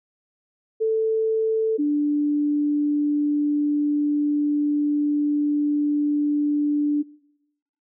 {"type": "tone pair in turn", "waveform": "sine", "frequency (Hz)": [442.3, 293.8], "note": ["A4", "D4"], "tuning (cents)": [9, 1], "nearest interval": "perfect fifth", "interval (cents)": 708, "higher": "first", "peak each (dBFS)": -18, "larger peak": "neither", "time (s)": [[0.8, 1.78], [1.78, 7.03]], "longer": "second", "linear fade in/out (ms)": 20, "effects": ["noise-tail reverb RT60 0.9 s tail -23 dB re dry"]}